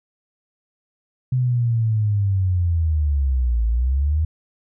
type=linear two-way sweep; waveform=sine; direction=down then up; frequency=128.9 to 55 to 80.2 Hz; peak=-16 dBFS; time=1.32-4.25 s; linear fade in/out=5 ms; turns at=3.66 s; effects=none